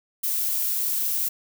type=noise; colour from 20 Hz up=violet; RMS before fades=-25 dBFS; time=0.23-1.29 s; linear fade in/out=10 ms; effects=none